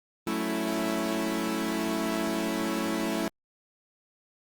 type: chord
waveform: sawtooth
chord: F# minor seventh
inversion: none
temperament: equal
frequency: 185 / 220 / 277.2 / 329.6 Hz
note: F#3 / A3 / C#4 / E4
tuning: 0 / 0 / 0 / 0 cents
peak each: -32 / -28 / -31 / -27 dBFS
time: 0.27-3.28 s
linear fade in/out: 0 ms
effects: Opus 24 kbps